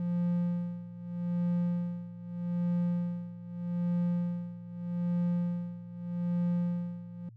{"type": "tone with tremolo", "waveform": "triangle", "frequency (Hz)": 174.61, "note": "F3", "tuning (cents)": 0, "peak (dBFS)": -24, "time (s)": [0, 7.29], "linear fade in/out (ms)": 2, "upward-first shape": "sine", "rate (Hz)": 0.81, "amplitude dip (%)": 85, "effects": ["added 114 Hz sine -49 dBFS peak until 7.36 s"]}